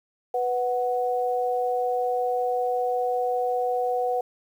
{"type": "tone pair together", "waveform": "sine", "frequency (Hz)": [494.7, 740], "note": ["B4", "F#5"], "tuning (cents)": [3, 0], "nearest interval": "perfect fifth", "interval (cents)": 697, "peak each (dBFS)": -25, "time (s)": [0.34, 4.21], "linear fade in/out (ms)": 5, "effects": ["9-bit"]}